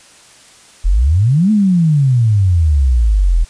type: exponential two-way sweep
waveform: sine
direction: up then down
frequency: 38.95 to 219.6 to 38.95 Hz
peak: -8 dBFS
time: 0.84-3.45 s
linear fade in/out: 20 ms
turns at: 1.51 s
effects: white hiss -43 dBFS RMS until 3.49 s + resampled to 22050 Hz